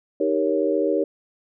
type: chord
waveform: sine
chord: Eb dominant seventh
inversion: none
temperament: equal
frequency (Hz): 311.1 / 392 / 466.2 / 554.4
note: Eb4 / G4 / Bb4 / Db5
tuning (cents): 0 / 0 / 0 / 0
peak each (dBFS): -24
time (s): 0.2-1.04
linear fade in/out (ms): 5
effects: none